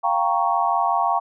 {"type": "chord", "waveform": "sine", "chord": "G half-diminished seventh", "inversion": "third", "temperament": "equal", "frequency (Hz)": [698.5, 784, 932.3, 1108.7], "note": ["F5", "G5", "Bb5", "Db6"], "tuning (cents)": [0, 0, 0, 0], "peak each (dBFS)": -23, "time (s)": [0.03, 1.2], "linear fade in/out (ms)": 20, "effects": []}